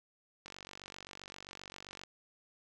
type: click train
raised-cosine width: 0.2 ms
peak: -29 dBFS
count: 76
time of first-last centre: 0.46-2.036 s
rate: 47.6 Hz
effects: none